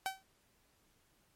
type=tone with exponential decay; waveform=sawtooth; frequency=767 Hz; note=G5; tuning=38 cents flat; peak=-27 dBFS; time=0.06-0.23 s; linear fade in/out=0 ms; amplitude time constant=36 ms; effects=pink hiss -72 dBFS RMS until 1.35 s + MP3 64 kbps